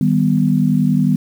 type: chord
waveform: sine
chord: Eb augmented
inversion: none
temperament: equal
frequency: 155.56 / 196 / 246.9 Hz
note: Eb3 / G3 / B3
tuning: 0 / 0 / 0 cents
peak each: -16 dBFS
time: 0.01-1.16 s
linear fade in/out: 2 ms
effects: 7-bit